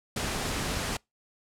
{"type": "noise", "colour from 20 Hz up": "pink", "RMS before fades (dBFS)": -31, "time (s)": [0.16, 0.97], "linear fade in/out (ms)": 5, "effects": ["noise-tail reverb RT60 0.2 s tail -26 dB re dry", "low-pass 10000 Hz 12 dB/octave"]}